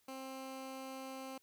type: tone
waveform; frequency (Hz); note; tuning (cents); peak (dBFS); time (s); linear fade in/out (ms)
15% pulse; 264.6; C4; +20; -38; 0.08-1.38; 5
effects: white hiss -74 dBFS RMS until 1.42 s